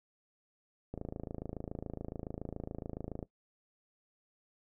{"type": "click train", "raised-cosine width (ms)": 2, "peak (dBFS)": -26, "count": 63, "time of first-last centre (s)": [0.94, 3.228], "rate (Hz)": 27.1, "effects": ["noise-tail reverb RT60 0.1 s tail -18 dB re dry"]}